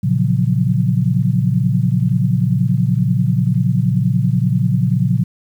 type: chord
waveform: sine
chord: Gb major seventh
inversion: first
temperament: equal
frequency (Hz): 116.54 / 138.59 / 174.61 / 185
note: Bb2 / Db3 / F3 / Gb3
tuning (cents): 0 / 0 / 0 / 0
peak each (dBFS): -17 / -17 / -19 / -20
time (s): 0.03-5.24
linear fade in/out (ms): 10
effects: 8-bit